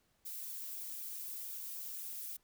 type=noise with flanger; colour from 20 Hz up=violet; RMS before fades=-44 dBFS; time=0.25-2.37 s; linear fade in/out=10 ms; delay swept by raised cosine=0.97 to 2.77 ms; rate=3.9 Hz; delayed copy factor=-0.6; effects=pink hiss -75 dBFS RMS until 2.43 s